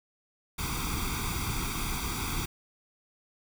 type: noise with comb filter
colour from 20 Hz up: pink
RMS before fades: -32 dBFS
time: 0.58-2.46 s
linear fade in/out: 10 ms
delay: 0.85 ms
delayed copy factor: +0.95
effects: none